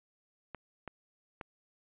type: clicks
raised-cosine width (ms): 0.5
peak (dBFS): -26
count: 3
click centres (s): 0.547 / 0.877 / 1.412
effects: resampled to 8000 Hz